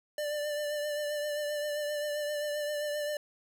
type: tone with vibrato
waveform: square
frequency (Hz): 592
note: D5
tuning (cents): +14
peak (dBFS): -32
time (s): 0.18-3.17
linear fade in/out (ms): 2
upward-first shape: triangle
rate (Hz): 7.6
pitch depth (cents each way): 31
effects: none